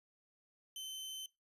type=tone; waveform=sawtooth; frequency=3072 Hz; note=G7; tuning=36 cents flat; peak=-40 dBFS; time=0.76-1.26 s; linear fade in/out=2 ms; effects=noise-tail reverb RT60 0.2 s tail -19 dB re dry + resampled to 32000 Hz